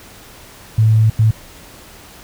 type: tone bursts at uneven times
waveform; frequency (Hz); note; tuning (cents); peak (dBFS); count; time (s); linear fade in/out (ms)
sine; 110; A2; 0; -8; 2; 0.78-1.1 / 1.19-1.31; 5
effects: pink hiss -40 dBFS RMS until 2.23 s